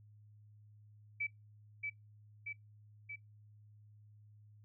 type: tone with echo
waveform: sine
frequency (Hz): 2303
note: D7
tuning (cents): -34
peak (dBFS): -34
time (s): 1.2-1.27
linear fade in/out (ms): 10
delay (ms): 630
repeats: 3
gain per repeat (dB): -3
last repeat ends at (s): 3.16
effects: noise-tail reverb RT60 0.2 s tail -25 dB re dry + added 105 Hz sine -58 dBFS peak until 4.64 s